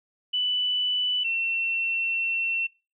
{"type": "tone pair in turn", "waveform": "sine", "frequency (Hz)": [2982, 2705], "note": ["F#7", "E7"], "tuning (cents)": [13, 44], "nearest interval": "major second", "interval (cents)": 169, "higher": "first", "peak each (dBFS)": [-23, -24], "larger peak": "first", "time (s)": [[0.33, 1.24], [1.24, 2.67]], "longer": "second", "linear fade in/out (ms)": 10, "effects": ["noise-tail reverb RT60 0.3 s tail -22 dB re dry"]}